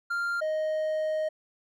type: tone pair in turn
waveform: triangle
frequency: 1394 / 623.1 Hz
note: F6 / D#5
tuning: -4 / +2 cents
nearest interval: octave + major second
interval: 1394 cents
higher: first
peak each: -25 / -24 dBFS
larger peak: second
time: 0.1-0.41 / 0.41-1.29 s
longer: second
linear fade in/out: 10 ms
effects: none